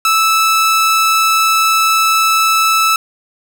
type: tone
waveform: sawtooth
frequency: 1312 Hz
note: E6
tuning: 9 cents flat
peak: -6 dBFS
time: 0.05-2.96 s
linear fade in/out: 2 ms
effects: none